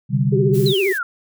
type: chord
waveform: sine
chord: C suspended second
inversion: none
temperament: equal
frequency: 130.81 / 146.83 / 196 Hz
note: C3 / D3 / G3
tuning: 0 / 0 / 0 cents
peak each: -18 / -19 / -21 dBFS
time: 0.09-0.74 s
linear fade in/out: 50 ms
type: tone with vibrato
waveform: sine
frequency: 388.9 Hz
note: G4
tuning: 14 cents flat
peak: -16 dBFS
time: 0.32-0.93 s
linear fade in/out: 10 ms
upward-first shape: triangle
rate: 15 Hz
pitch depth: 93 cents each way
type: noise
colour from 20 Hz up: blue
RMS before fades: -34 dBFS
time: 0.53-0.99 s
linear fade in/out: 20 ms
type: exponential sweep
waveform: sine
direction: down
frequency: 4190 to 1340 Hz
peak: -20 dBFS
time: 0.66-1.03 s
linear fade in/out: 2 ms
effects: none